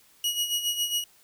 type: tone with tremolo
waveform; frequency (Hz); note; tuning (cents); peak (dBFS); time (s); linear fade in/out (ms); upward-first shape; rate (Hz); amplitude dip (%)
sawtooth; 2903; F#7; -34; -20; 0.24-1.04; 2; sine; 7.3; 65
effects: white hiss -59 dBFS RMS until 1.23 s